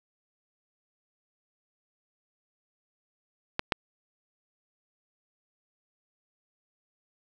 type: clicks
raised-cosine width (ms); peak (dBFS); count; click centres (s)
0.3; -10 / -7; 2; 3.594 / 3.722
effects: none